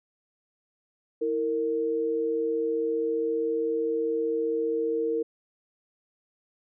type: tone pair together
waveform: sine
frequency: 325 / 460.3 Hz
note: E4 / A#4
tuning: -24 / -22 cents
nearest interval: tritone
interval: 602 cents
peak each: -31 / -25 dBFS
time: 1.21-5.23 s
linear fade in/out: 10 ms
effects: none